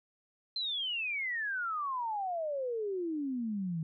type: exponential sweep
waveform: sine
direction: down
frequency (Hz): 4150 to 155.9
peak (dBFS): -32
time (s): 0.56-3.83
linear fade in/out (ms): 2
effects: none